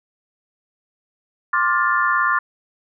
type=chord; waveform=sine; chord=D minor seventh; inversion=third; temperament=just; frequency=1057.2 / 1174.7 / 1409.6 / 1762 Hz; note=C6 / D6 / F6 / A6; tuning=+18 / 0 / +16 / +2 cents; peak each=-21 dBFS; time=1.53-2.39 s; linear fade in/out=5 ms; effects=none